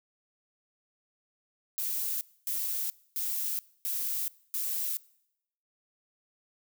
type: noise bursts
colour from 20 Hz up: violet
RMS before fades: -32 dBFS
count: 5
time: 1.78-4.97 s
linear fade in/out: 0 ms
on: 430 ms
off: 260 ms
effects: noise-tail reverb RT60 0.8 s tail -23 dB re dry